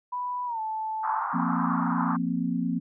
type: tone with pitch glide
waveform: sine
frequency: 987.8 to 875 Hz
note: B5 to A5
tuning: 0 to -10 cents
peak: -28 dBFS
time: 0.12-1.22 s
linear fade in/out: 10 ms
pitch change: -210 cents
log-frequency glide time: 0.46-0.6 s
type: band-pass noise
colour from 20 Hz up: white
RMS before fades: -30 dBFS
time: 1.03-2.17 s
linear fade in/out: 10 ms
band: 830 to 1300 Hz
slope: 48 dB/octave
type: chord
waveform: sine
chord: F suspended fourth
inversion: none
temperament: equal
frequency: 174.61 / 233.1 / 261.6 Hz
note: F3 / Bb3 / C4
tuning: 0 / 0 / 0 cents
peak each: -29 dBFS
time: 1.33-2.8 s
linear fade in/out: 20 ms
effects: none